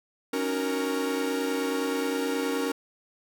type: chord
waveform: 45% pulse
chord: D# minor seventh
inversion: third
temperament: equal with one note detuned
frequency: 277.2 / 306.7 / 370 / 466.2 Hz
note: C#4 / D#4 / F#4 / A#4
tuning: 0 / -25 / 0 / 0 cents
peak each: -30 / -35 / -35 / -30 dBFS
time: 0.33-2.72 s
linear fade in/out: 5 ms
effects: none